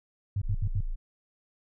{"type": "tone bursts", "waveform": "sine", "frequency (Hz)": 99.7, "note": "G2", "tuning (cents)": 30, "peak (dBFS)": -25, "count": 4, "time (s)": [0.36, 0.807], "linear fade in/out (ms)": 5, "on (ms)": 57, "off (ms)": 73}
{"type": "tone", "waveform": "sine", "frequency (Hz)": 27.51, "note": "A0", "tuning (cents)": 1, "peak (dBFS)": -28, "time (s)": [0.43, 0.96], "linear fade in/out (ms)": 20}
{"effects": []}